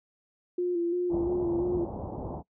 sine tone with vibrato, 349.2 Hz, F4, in tune, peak -25 dBFS, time 0.58-1.85 s, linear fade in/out 5 ms, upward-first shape square, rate 2.9 Hz, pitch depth 34 cents each way
pink low-pass noise, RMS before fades -35 dBFS, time 1.09-2.43 s, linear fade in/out 50 ms, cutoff 920 Hz, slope 48 dB/octave
effects noise-tail reverb RT60 0.1 s tail -22 dB re dry + high-pass 60 Hz 12 dB/octave

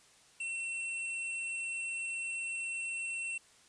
square tone, 2706 Hz, E7, 45 cents sharp, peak -36 dBFS, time 0.4-3.38 s, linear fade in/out 5 ms, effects white hiss -62 dBFS RMS until 3.68 s + resampled to 22050 Hz

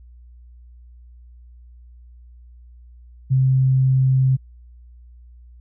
sine tone, 131.4 Hz, C3, 8 cents sharp, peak -13 dBFS, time 3.3-4.37 s, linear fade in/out 20 ms, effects added 60 Hz sine -42 dBFS peak until 5.6 s

